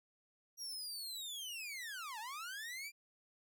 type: linear two-way sweep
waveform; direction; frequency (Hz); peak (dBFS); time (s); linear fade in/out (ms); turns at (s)
sawtooth; down then up; 5730 to 830.6 to 2406; -40; 0.57-2.92; 50; 2.19
effects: none